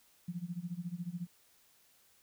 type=tone with tremolo; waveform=sine; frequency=174.61 Hz; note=F3; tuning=in tune; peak=-34 dBFS; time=0.28-1.27 s; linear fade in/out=5 ms; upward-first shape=sine; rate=14 Hz; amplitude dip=90%; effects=white hiss -67 dBFS RMS until 2.22 s